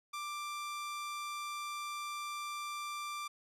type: tone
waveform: sawtooth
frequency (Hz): 1180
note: D6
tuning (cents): +8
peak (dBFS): -35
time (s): 0.13-3.28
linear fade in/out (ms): 10
effects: low-pass 12000 Hz 12 dB/octave